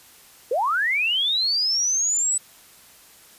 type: linear sweep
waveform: sine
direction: up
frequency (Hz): 440 to 8000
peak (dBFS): -19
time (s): 0.51-2.38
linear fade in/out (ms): 5
effects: white hiss -50 dBFS RMS until 3.38 s + resampled to 32000 Hz